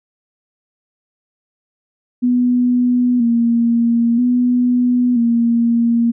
sine tone with vibrato, 240 Hz, B3, 49 cents flat, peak -11 dBFS, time 2.22-6.12 s, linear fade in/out 20 ms, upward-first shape square, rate 0.51 Hz, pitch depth 46 cents each way, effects none

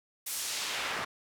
pink noise with band-pass filter sweep, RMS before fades -35 dBFS, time 0.26-1.05 s, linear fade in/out 10 ms, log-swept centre 12000 to 1200 Hz, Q 0.8, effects none

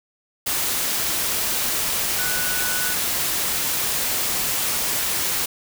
sine tone in noise, 1480 Hz, F#6, in tune, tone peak -28 dBFS, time 2.18-2.94 s, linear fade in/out 10 ms, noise white, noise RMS -23 dBFS, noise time 0.46-5.46 s, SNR -8 dB, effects none

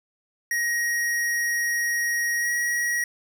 square tone with pitch glide, 1887 to 1904.5 Hz, A#6 to A#6, +21 to +37 cents, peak -23 dBFS, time 0.51-3.04 s, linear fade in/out 2 ms, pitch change +16 cents, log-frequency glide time 2.38-2.5 s, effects none

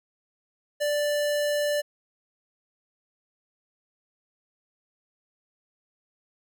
square tone, 587.3 Hz, D5, in tune, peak -24 dBFS, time 0.8-1.82 s, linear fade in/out 20 ms, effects none

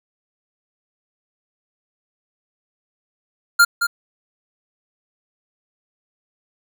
square tone with echo, 1400 Hz, F6, 4 cents sharp, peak -9 dBFS, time 3.59-3.65 s, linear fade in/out 10 ms, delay 220 ms, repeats 1, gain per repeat -8 dB, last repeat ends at 3.87 s, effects none

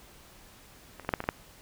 clicks, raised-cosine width 0.5 ms, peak -27 / -30 / -13 / -10 / -18 / -22 / -10 dBFS, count 7, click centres 0.997 / 1.048 / 1.091 / 1.138 / 1.204 / 1.24 / 1.289 s, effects pink hiss -54 dBFS RMS until 1.61 s

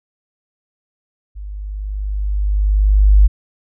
sine tone with level ramp, 50.5 Hz, G#1, 48 cents flat, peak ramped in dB -27 to -4 dBFS, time 1.35-3.28 s, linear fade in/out 20 ms, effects none

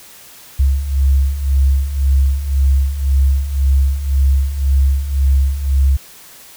sine beating tone pair, 66.8 / 68.7 Hz, C2 / C#2, +36 / -15 cents, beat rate 1.9 Hz, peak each -17 / -12 dBFS, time 0.59-5.97 s, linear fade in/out 10 ms, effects white hiss -40 dBFS RMS until 6.56 s

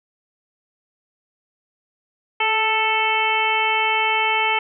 harmonic tone with a mistuned harmonic, 440 Hz, A4, in tune, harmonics 1 / 2 / 3 / 4 / 5 / 6 / 7, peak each -29 / -21 / -27 / -33 / -22 / -24 / -27 dBFS, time 2.4-4.59 s, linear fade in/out 5 ms, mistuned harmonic 1, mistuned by -26 cents, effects none

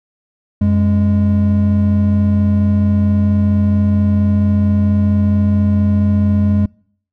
triangle tone pair together, 91.9 / 206.3 Hz, F#2 / G#3, -11 / -11 cents, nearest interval octave + major second, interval 1400 cents, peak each -11 dBFS, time 0.61-6.66 s, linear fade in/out 5 ms, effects noise-tail reverb RT60 0.6 s tail -26 dB re dry

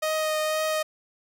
sawtooth tone with vibrato, 622.3 Hz, D#5, in tune, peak -20 dBFS, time 0.02-0.83 s, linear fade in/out 10 ms, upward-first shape triangle, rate 2 Hz, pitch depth 15 cents each way, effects none

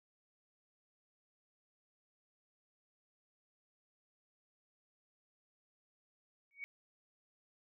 sine tone with exponential growth, 2240 Hz, C#7, 18 cents sharp, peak -37 dBFS, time 6.51-6.64 s, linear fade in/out 0 ms, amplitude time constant 27 ms, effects none

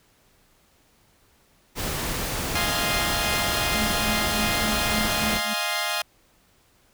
pink noise, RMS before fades -28 dBFS, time 1.75-5.41 s, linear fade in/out 50 ms
10% pulse chord, F minor seventh, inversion third, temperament equal, 622.3 / 698.5 / 830.6 / 1046.5 Hz, Eb5 / F5 / Ab5 / C6, 0 / 0 / 0 / 0 cents, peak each -22 / -20 / -22 / -23 dBFS, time 2.55-6.02 s, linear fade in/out 5 ms
sine tone with tremolo, 215.3 Hz, A3, 37 cents flat, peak -25 dBFS, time 3.74-5.54 s, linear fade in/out 10 ms, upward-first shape triangle, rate 3.4 Hz, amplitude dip 100%
effects pink hiss -61 dBFS RMS until 6.93 s

